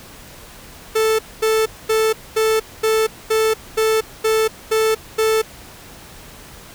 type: tone bursts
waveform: 45% pulse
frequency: 440 Hz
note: A4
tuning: in tune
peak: -14 dBFS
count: 10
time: 0.95-5.42 s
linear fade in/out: 10 ms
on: 240 ms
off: 230 ms
effects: pink hiss -40 dBFS RMS until 6.74 s